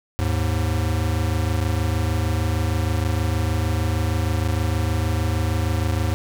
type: tone pair together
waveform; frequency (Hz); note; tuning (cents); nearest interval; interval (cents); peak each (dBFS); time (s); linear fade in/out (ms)
square; 79 / 105.45; D#2 / G#2; +27 / +27; perfect fourth; 500; -23 / -23; 0.19-6.14; 0
effects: none